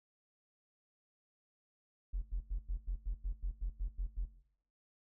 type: tone bursts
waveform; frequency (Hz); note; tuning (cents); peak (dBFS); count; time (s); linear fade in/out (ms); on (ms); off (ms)
triangle; 43.98; F1; +13; -29; 12; 2.13-4.258; 20; 93; 92
effects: noise-tail reverb RT60 0.7 s tail -19 dB re dry + tanh soft clip ceiling -31 dBFS